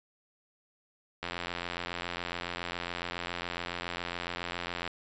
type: click train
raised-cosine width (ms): 0.3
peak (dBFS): -18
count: 319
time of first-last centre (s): 1.23-4.877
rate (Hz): 87.2
effects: resampled to 16000 Hz